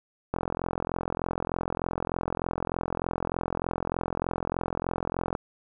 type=click train; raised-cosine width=1 ms; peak=-14 dBFS; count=218; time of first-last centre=0.34-5.352 s; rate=43.3 Hz; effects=none